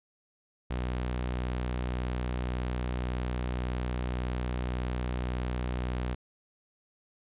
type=tone; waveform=sawtooth; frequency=61.8 Hz; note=B1; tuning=2 cents sharp; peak=-26 dBFS; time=0.7-6.15 s; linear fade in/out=10 ms; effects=resampled to 8000 Hz